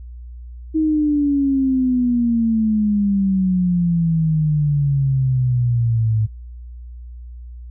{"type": "exponential sweep", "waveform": "sine", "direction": "down", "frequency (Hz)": [317.9, 107.5], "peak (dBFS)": -14, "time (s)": [0.74, 6.27], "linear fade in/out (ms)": 20, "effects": ["added 60 Hz sine -32 dBFS peak until 7.7 s"]}